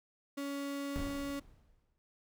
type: tone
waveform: 35% pulse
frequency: 280.7 Hz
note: C#4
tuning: 22 cents sharp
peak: -35 dBFS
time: 0.37-1.4 s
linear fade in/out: 10 ms
type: noise with exponential decay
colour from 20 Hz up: brown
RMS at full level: -38 dBFS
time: 0.96-1.98 s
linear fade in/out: 0 ms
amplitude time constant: 220 ms
effects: none